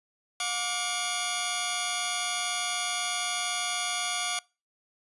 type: tone cluster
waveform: 10% pulse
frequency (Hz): 717 / 1164 / 3312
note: F5 / D6 / G#7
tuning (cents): +45 / -16 / -5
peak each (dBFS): -24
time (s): 0.4-4.39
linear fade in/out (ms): 2
effects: noise-tail reverb RT60 0.3 s tail -24 dB re dry + resampled to 24000 Hz